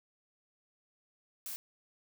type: noise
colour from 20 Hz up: blue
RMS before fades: -41 dBFS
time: 1.46-1.56 s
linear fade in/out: 0 ms
effects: none